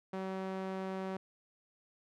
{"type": "tone with band-pass filter", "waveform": "sawtooth", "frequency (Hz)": 189.9, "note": "F#3", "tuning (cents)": 45, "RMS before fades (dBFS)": -39, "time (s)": [0.13, 1.17], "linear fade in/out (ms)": 5, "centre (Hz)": 580, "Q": 0.56, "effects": []}